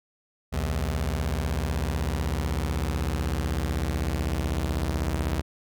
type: beating tone pair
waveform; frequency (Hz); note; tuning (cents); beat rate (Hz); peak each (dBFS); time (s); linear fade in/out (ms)
sawtooth; 64.1 / 80.1; C2 / E2; -35 / -49; 16; -24; 0.52-5.42; 20
effects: none